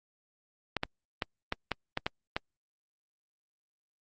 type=clicks; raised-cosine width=0.3 ms; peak=-13 dBFS; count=8; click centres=0.767 / 0.834 / 1.222 / 1.524 / 1.717 / 1.974 / 2.065 / 2.365 s; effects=Opus 48 kbps